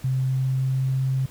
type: tone with pitch glide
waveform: sine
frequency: 130.81 to 132.33 Hz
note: C3 to C3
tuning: 0 to +20 cents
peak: -20 dBFS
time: 0.04-1.26 s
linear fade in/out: 5 ms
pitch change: +20 cents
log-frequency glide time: 0.16-0.95 s
effects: pink hiss -48 dBFS RMS until 1.3 s